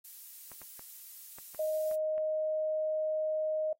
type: noise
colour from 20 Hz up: violet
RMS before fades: -47 dBFS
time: 0.04-1.96 s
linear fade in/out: 10 ms
type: clicks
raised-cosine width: 0.5 ms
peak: -37 dBFS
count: 7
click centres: 0.517 / 0.617 / 0.794 / 1.385 / 1.547 / 1.913 / 2.18 s
type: tone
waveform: sine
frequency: 622.3 Hz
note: D#5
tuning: in tune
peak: -29 dBFS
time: 1.59-3.73 s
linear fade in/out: 5 ms
effects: noise-tail reverb RT60 0.1 s tail -18 dB re dry + AAC 48 kbps